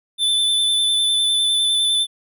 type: tone with vibrato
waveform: square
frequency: 3520 Hz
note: A7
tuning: in tune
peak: -16 dBFS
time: 0.18-2.07 s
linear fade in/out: 50 ms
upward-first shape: square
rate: 9.9 Hz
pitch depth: 16 cents each way
effects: none